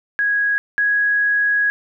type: tone pair in turn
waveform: sine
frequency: 1656 / 1662.3 Hz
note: G#6 / G#6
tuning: -5 / +1 cents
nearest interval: unison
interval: 6 cents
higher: second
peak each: -15 / -14 dBFS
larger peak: second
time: 0.19-0.58 / 0.78-1.7 s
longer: second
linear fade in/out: 0 ms
effects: none